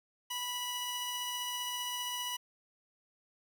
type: tone pair together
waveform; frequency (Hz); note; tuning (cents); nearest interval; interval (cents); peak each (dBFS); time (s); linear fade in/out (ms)
sawtooth; 983.4 / 2935; B5 / F#7; -8 / -15; octave + perfect fifth; 1893; -36 / -34; 0.3-2.37; 10
effects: none